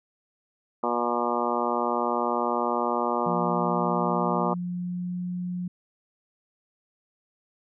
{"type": "harmonic tone", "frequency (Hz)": 120, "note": "B2", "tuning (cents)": -49, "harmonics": [2, 3, 4, 5, 6, 7, 8, 9, 10], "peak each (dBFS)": [-32, -32, -32, -32, -32, -32, -32, -32, -32], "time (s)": [0.83, 4.54], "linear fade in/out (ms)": 5}
{"type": "tone with pitch glide", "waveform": "sine", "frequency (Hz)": [174.61, 178.9], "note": ["F3", "F3"], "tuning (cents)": [0, 42], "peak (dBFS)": -28, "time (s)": [3.26, 5.68], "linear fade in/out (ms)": 5, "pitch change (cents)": 42, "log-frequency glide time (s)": [3.61, 5.19]}
{"effects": []}